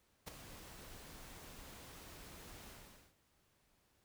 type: noise with ADSR envelope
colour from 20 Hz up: pink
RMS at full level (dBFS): -44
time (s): 0.26-3.15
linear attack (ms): 21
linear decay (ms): 8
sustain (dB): -10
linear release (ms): 470
effects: pink hiss -75 dBFS RMS until 4.04 s